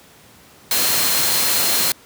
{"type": "tone in noise", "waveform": "sine", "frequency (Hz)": 4186, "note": "C8", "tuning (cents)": 0, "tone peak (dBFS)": -25, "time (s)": [0.71, 1.92], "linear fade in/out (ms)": 2, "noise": "white", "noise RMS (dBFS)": -18, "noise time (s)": [0.71, 1.92], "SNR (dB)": -10, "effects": ["pink hiss -47 dBFS RMS until 2.05 s", "high-pass 100 Hz 12 dB/octave"]}